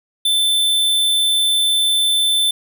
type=tone; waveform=square; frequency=3534 Hz; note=A7; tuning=7 cents sharp; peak=-14 dBFS; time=0.25-2.51 s; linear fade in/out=5 ms; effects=none